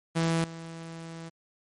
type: tone with level steps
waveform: sawtooth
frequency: 164.81 Hz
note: E3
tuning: in tune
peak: -20 / -35 dBFS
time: 0.15-1.3 s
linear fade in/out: 20 ms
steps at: 0.44 s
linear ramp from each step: 2 ms
effects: MP3 48 kbps